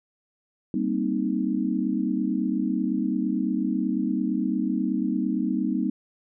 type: chord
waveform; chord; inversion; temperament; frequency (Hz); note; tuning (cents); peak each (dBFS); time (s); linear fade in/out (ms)
sine; C minor seventh; second; equal; 196 / 233.1 / 261.6 / 311.1; G3 / Bb3 / C4 / Eb4; 0 / 0 / 0 / 0; -28; 0.74-5.9; 2
effects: none